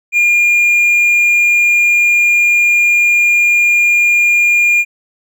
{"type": "tone", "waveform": "triangle", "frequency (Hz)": 2414, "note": "D7", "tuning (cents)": 47, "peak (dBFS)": -6, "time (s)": [0.12, 4.85], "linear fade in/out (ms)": 50, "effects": []}